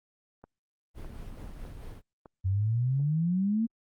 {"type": "click train", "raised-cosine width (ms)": 1, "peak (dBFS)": -33, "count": 4, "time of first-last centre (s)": [0.44, 2.258], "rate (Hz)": 1.65}
{"type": "noise with tremolo", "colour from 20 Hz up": "brown", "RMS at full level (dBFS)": -40, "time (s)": [0.94, 2.02], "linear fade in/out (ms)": 50, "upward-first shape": "sine", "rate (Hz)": 4.6, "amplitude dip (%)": 30}
{"type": "exponential sweep", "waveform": "sine", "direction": "up", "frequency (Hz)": [91.4, 233.1], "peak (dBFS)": -24, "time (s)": [2.44, 3.67], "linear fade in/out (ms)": 20}
{"effects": ["Opus 32 kbps"]}